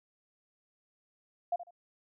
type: tone with echo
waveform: sine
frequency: 698.5 Hz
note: F5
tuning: in tune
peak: -27 dBFS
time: 1.52-1.56 s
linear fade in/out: 5 ms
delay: 74 ms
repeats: 2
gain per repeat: -13 dB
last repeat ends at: 1.708 s
effects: none